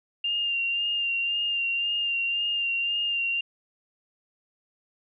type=tone with vibrato; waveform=sine; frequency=2794 Hz; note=F7; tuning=in tune; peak=-24 dBFS; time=0.24-3.41 s; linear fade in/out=5 ms; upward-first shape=sine; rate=1.9 Hz; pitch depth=26 cents each way; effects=none